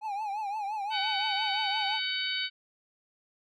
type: tone with vibrato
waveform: triangle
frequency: 830.6 Hz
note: G#5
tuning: in tune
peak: -29 dBFS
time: 0.01-2 s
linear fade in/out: 50 ms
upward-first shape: triangle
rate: 5.8 Hz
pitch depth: 120 cents each way
type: harmonic tone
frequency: 753 Hz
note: F#5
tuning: 30 cents sharp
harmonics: 2 / 3 / 4 / 5 / 6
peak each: -37 / -36 / -33 / -36 / -37 dBFS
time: 0.9-2.5 s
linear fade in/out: 50 ms
effects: none